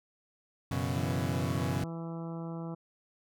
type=chord; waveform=30% pulse; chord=F# suspended fourth; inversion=none; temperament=equal; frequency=92.5 / 123.47 / 138.59 Hz; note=F#2 / B2 / C#3; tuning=0 / 0 / 0 cents; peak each=-32 dBFS; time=0.71-1.84 s; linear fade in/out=5 ms
type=harmonic tone; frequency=165.9 Hz; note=E3; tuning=11 cents sharp; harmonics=1 / 2 / 3 / 4 / 5 / 6 / 7 / 8; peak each=-37 / -43 / -47 / -49 / -51 / -53 / -54 / -55 dBFS; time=0.95-2.75 s; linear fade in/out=10 ms
effects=none